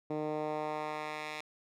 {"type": "tone with band-pass filter sweep", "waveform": "10% pulse", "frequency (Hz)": 152.6, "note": "D#3", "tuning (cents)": -33, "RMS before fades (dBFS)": -37, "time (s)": [0.1, 1.41], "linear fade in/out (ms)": 5, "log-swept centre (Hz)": [350, 2600], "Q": 0.97, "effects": []}